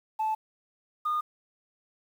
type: tone pair in turn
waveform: sine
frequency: 872 / 1221.5 Hz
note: A5 / D#6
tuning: -16 / -32 cents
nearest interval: tritone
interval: 584 cents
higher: second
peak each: -24 dBFS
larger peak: neither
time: 0.19-0.35 / 1.05-1.21 s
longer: neither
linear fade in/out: 10 ms
effects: tanh soft clip ceiling -22 dBFS + 9-bit